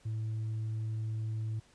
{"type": "tone with tanh clipping", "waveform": "sine", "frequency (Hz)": 110, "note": "A2", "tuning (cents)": 0, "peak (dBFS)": -33, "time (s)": [0.05, 1.6], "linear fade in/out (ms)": 10, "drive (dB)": 1, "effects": ["pink hiss -64 dBFS RMS until 1.74 s", "resampled to 22050 Hz"]}